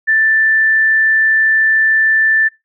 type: tone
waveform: sine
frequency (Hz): 1767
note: A6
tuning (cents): +7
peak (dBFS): -9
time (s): 0.07-2.49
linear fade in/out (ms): 20
effects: noise-tail reverb RT60 0.2 s tail -21 dB re dry